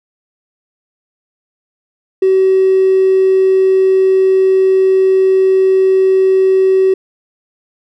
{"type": "tone with hard clipping", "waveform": "triangle", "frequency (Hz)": 380, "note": "F#4", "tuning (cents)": 46, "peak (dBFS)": -7, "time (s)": [2.22, 6.94], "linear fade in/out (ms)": 5, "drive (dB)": 3, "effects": []}